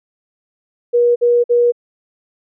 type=tone bursts; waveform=sine; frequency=479.9 Hz; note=B4; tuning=50 cents flat; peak=-9 dBFS; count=3; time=0.93-1.722 s; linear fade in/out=20 ms; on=230 ms; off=51 ms; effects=none